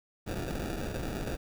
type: noise with sample-and-hold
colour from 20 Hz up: pink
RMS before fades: -35 dBFS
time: 0.26-1.37 s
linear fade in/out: 20 ms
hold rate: 1050 Hz
effects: none